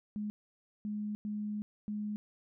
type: tone bursts at uneven times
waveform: sine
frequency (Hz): 209.6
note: G#3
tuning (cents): +16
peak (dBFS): -34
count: 4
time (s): 0.16-0.3 / 0.85-1.15 / 1.25-1.62 / 1.88-2.16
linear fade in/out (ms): 0
effects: none